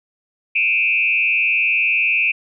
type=tone with frequency modulation; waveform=sine; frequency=2500 Hz; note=D#7; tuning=8 cents sharp; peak=-14 dBFS; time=0.55-2.32 s; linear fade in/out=10 ms; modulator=120 Hz; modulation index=1.4; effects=none